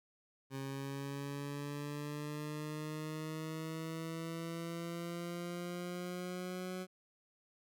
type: linear sweep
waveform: 20% pulse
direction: up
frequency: 134.9 to 185 Hz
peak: -35 dBFS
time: 0.5-6.87 s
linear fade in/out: 50 ms
effects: none